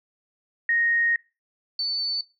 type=tone pair in turn; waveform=sine; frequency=1864.7 / 4505 Hz; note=A#6 / C#8; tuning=0 / +27 cents; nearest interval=octave + minor third; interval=1527 cents; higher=second; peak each=-19 / -23 dBFS; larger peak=first; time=0.69-1.16 / 1.79-2.21 s; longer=first; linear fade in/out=2 ms; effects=noise-tail reverb RT60 0.3 s tail -23 dB re dry